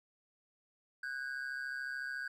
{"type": "ring-modulated tone", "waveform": "triangle", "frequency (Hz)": 1556, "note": "G6", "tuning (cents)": -13, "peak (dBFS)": -33, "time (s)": [1.03, 2.28], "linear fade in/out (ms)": 5, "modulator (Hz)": 66.9, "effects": []}